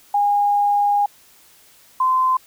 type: tone pair in turn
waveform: sine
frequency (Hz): 817 / 1032.3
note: G#5 / C6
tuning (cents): -29 / -24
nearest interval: major third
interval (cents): 405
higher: second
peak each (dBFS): -14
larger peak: neither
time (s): 0.14-1.06 / 2-2.37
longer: first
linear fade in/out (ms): 5
effects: white hiss -51 dBFS RMS until 2.46 s